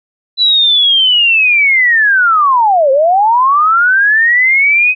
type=linear two-way sweep; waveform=sine; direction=down then up; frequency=3995 to 519 to 2541 Hz; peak=-6 dBFS; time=0.37-4.95 s; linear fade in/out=50 ms; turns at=2.91 s; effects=none